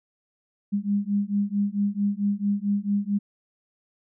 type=beating tone pair; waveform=sine; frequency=200.5 / 205 Hz; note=G3 / G#3; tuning=+39 / -22 cents; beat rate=4.5 Hz; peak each=-25 dBFS; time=0.72-3.19 s; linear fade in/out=20 ms; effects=none